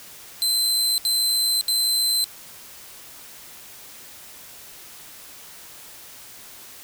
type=tone bursts; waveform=sawtooth; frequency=4077 Hz; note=C8; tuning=46 cents flat; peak=-16 dBFS; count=3; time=0.42-2.242 s; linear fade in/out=0 ms; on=560 ms; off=71 ms; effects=white hiss -43 dBFS RMS until 6.83 s